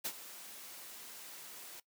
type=noise with ADSR envelope; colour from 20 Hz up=white; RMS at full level=-36 dBFS; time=0.04-1.8 s; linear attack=17 ms; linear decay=61 ms; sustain=-14 dB; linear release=5 ms; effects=noise-tail reverb RT60 0.1 s tail -19 dB re dry + high-pass 200 Hz 12 dB/octave